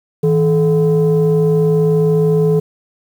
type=tone pair together; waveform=sine; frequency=161.29 / 430.6 Hz; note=E3 / A4; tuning=-37 / -37 cents; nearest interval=octave + perfect fourth; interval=1700 cents; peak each=-11 dBFS; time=0.23-2.6 s; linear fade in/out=10 ms; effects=tanh soft clip ceiling -6 dBFS + 7-bit